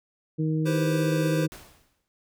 harmonic tone, 156.9 Hz, D#3, 15 cents sharp, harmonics 1 / 2 / 3, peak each -24 / -28 / -35 dBFS, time 0.38-1.48 s, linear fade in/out 20 ms
square chord, C major seventh, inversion first, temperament equal, 329.6 / 392 / 493.9 / 523.3 Hz, E4 / G4 / B4 / C5, 0 / 0 / 0 / 0 cents, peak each -35 / -36 / -34 / -31 dBFS, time 0.65-1.47 s, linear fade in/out 20 ms
pink noise with exponential decay, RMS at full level -41 dBFS, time 1.52-2.08 s, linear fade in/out 0 ms, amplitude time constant 120 ms
effects none

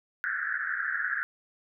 white band-pass noise, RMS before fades -31 dBFS, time 0.24-1.23 s, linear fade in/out 0 ms, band 1400 to 1800 Hz, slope 96 dB/octave, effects none

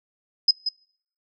sine tone with echo, 5060 Hz, D#8, 28 cents sharp, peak -12 dBFS, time 0.48-0.51 s, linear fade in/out 5 ms, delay 180 ms, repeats 1, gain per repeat -9 dB, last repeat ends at 0.69 s, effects noise-tail reverb RT60 0.6 s tail -25 dB re dry

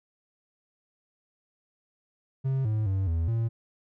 triangle tone with pitch steps, 133.6 / 108.2 / 96.1 / 82.4 / 114.4 Hz, C3 / A2 / G2 / E2 / A#2, +36 / -29 / -34 / 0 / -32 cents, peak -22 dBFS, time 2.44-3.49 s, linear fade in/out 20 ms, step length 210 ms, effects none

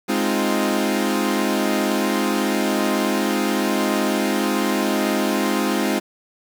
sawtooth chord, F minor seventh, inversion first, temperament equal, 207.7 / 261.6 / 311.1 / 349.2 Hz, Ab3 / C4 / Eb4 / F4, 0 / 0 / 0 / 0 cents, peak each -19 / -20 / -21 / -21 dBFS, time 0.08-6 s, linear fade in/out 20 ms, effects 7-bit

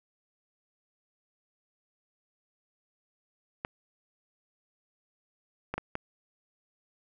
clicks, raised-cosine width 0.5 ms, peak -17 dBFS, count 4, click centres 3.649 / 5.74 / 5.78 / 5.954 s, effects none

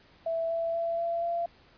sine tone with pitch steps, 660 / 665.7 / 671.5 / 677.4 / 683.3 Hz, E5 / E5 / E5 / E5 / F5, +2 / +17 / +32 / +47 / -38 cents, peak -27 dBFS, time 0.26-1.46 s, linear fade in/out 5 ms, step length 240 ms, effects pink hiss -59 dBFS RMS until 1.77 s + resampled to 11025 Hz

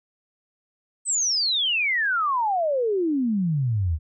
sine exponential sweep, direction down, 8350 to 74.1 Hz, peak -20 dBFS, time 1.05-3.99 s, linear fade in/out 50 ms, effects none

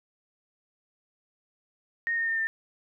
sine tone with pitch steps, 1854 / 1834.8 / 1815.8 / 1797.1 Hz, A#6 / A#6 / A#6 / A6, -10 / -28 / -46 / +36 cents, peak -25 dBFS, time 2.07-2.47 s, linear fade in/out 0 ms, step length 100 ms, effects none

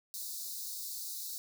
white high-pass noise, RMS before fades -41 dBFS, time 0.14-1.38 s, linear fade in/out 0 ms, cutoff 3800 Hz, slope 96 dB/octave, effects none

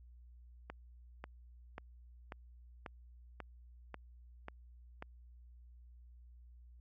click train, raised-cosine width 0.5 ms, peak -29 dBFS, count 9, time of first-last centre 0.7-5.024 s, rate 1.85 Hz, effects added 60 Hz sine -55 dBFS peak until 6.8 s + AAC 48 kbps

